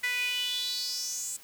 sawtooth tone with high-pass filter sweep, 493.9 Hz, B4, in tune, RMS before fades -32 dBFS, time 0.03-1.37 s, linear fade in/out 10 ms, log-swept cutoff 2000 to 7900 Hz, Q 6.4, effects white hiss -53 dBFS RMS until 1.43 s

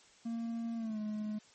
triangle tone with pitch glide, 230.6 to 212.7 Hz, A#3 to G#3, -19 to +42 cents, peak -33 dBFS, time 0.25-1.39 s, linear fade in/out 10 ms, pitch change -139 cents, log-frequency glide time 0.76-0.99 s, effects white hiss -62 dBFS RMS until 1.54 s + MP3 32 kbps

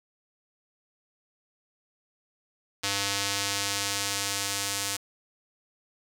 square tone with band-pass filter sweep, 99.7 Hz, G2, 30 cents sharp, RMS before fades -30 dBFS, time 2.83-4.97 s, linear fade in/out 10 ms, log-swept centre 5100 to 7700 Hz, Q 0.87, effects none

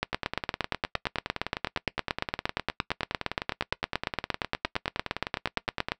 two click trains, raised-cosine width 0.3 ms, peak -9 / -13 dBFS, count 52 / 57, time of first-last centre 0.03-5.919 / 0.13-5.885 s, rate 8.66 / 9.73 Hz, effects noise-tail reverb RT60 0.1 s tail -21 dB re dry

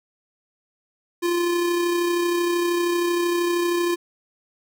square tone with amplitude modulation, 347.1 Hz, F4, 11 cents flat, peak -19 dBFS, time 1.22-3.96 s, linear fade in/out 20 ms, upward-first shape sine, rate 32.9 Hz, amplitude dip 30%, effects none

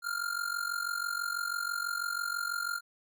square tone with amplitude modulation, 1400 Hz, F6, 4 cents sharp, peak -29 dBFS, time 0.02-2.81 s, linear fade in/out 50 ms, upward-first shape sine, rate 46.1 Hz, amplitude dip 80%, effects none

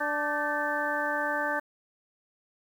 harmonic tone with a mistuned harmonic, 293.7 Hz, D4, in tune, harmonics 1 / 2 / 3 / 4 / 5 / 6, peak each -38 / -33 / -33 / -36 / -32 / -33 dBFS, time 0-1.6 s, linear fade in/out 10 ms, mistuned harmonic 5, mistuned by +78 cents, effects 9-bit

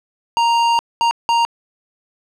square tone bursts at uneven times, 932.3 Hz, A#5, in tune, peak -13 dBFS, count 3, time 0.37-0.79 / 1.01-1.11 / 1.29-1.45 s, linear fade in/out 0 ms, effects low-pass 5000 Hz 12 dB/octave + 8-bit

